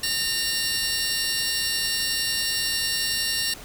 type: tone cluster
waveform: sawtooth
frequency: 1827 / 2800 / 3997 / 4479 / 5470 Hz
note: A#6 / F7 / B7 / C#8 / F8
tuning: -35 / +4 / +20 / +17 / -37 cents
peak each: -27 dBFS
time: 0.03-3.54 s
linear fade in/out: 5 ms
effects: pink hiss -42 dBFS RMS until 3.64 s